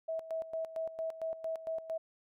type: tone with tremolo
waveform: sine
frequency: 648 Hz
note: E5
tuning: 30 cents flat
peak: -33 dBFS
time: 0.08-1.98 s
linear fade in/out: 10 ms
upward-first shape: square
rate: 4.4 Hz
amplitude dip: 75%
effects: none